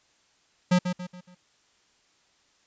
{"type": "tone with echo", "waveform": "square", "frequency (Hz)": 180, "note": "F#3", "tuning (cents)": -47, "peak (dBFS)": -18, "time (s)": [0.71, 0.79], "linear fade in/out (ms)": 10, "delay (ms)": 140, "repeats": 4, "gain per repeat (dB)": -8, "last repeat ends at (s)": 1.35, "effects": ["white hiss -65 dBFS RMS until 2.66 s", "resampled to 16000 Hz"]}